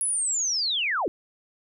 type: linear sweep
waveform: sine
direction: down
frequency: 10548 to 277.2 Hz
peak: -23 dBFS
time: 0.01-1.08 s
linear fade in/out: 0 ms
effects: none